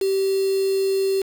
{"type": "tone with quantisation", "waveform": "sine", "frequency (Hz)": 387.6, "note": "G4", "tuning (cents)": -20, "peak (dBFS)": -18, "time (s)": [0.01, 1.22], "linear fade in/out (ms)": 5, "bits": 5, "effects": []}